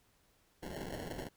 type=noise with sample-and-hold; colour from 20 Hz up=blue; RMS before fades=-43 dBFS; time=0.62-1.29 s; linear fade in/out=20 ms; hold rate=1225 Hz; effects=pink hiss -71 dBFS RMS until 1.36 s